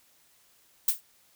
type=noise with exponential decay; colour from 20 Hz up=violet; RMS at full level=-18 dBFS; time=0.88-1.01 s; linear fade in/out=5 ms; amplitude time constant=27 ms; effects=white hiss -63 dBFS RMS until 1.35 s